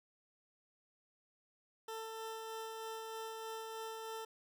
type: tone with tremolo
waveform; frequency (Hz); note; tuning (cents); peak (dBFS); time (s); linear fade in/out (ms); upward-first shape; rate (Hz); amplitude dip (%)
20% pulse; 445.5; A4; +22; -37; 1.88-4.25; 5; sine; 3.2; 25
effects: none